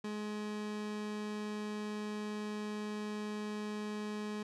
30% pulse tone, 210.6 Hz, G#3, 24 cents sharp, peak -35 dBFS, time 0.04-4.43 s, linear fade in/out 5 ms, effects low-pass 7000 Hz 12 dB/octave

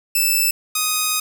5% pulse tone pair in turn, 2637 / 1249.2 Hz, E7 / D#6, 0 / +7 cents, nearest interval octave + minor second, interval 1293 cents, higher first, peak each -6 dBFS, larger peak neither, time 0.15-0.51 / 0.75-1.2 s, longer second, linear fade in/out 5 ms, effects none

